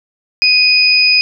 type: tone pair together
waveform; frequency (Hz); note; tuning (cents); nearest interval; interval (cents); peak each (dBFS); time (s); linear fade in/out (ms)
sine; 2489 / 4992; D#7 / D#8; 0 / +5; octave; 1205; -10; 0.42-1.21; 0
effects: none